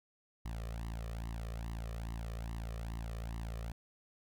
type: tone with flanger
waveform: sawtooth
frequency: 56.5 Hz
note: A1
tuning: 47 cents sharp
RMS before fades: -41 dBFS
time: 0.45-3.72 s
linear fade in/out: 5 ms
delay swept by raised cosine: 1 to 1.68 ms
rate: 2.4 Hz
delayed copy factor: +1
effects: none